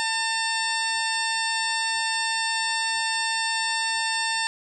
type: harmonic tone with a mistuned harmonic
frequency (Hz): 899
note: A5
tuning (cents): +37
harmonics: 1 / 2 / 3 / 4 / 5 / 6 / 8 / 9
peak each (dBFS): -29 / -28 / -32 / -33 / -32 / -34 / -38 / -34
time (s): 0-4.47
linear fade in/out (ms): 0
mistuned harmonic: 9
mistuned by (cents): +47
effects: none